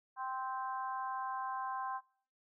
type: harmonic tone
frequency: 260.9 Hz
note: C4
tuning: 5 cents flat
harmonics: 3 / 4 / 5 / 6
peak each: -41 / -39 / -51 / -48 dBFS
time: 0.16-2.01 s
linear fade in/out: 50 ms
effects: noise-tail reverb RT60 0.5 s tail -21 dB re dry